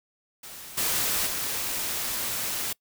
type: noise with level steps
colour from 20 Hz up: white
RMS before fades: -42 / -26 / -30 dBFS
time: 0.43-2.73 s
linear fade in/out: 5 ms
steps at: 0.77 / 1.26 s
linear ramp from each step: 10 ms
effects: noise-tail reverb RT60 0.1 s tail -24 dB re dry